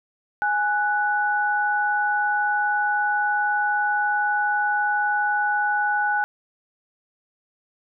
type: tone pair together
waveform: sine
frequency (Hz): 830.6 / 1482.7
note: G#5 / F#6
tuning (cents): 0 / +3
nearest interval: minor seventh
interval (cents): 1003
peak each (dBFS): -22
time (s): 0.42-6.24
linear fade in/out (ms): 0
effects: none